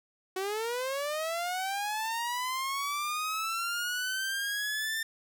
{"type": "linear sweep", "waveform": "sawtooth", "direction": "up", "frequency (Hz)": [370, 1800], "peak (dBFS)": -27, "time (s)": [0.36, 5.03], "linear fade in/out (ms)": 5, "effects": []}